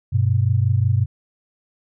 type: tone pair together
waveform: sine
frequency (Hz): 98 / 123.47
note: G2 / B2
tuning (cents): 0 / 0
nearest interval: major third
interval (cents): 400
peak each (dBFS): -17 / -18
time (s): 0.12-1.06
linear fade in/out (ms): 20
effects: none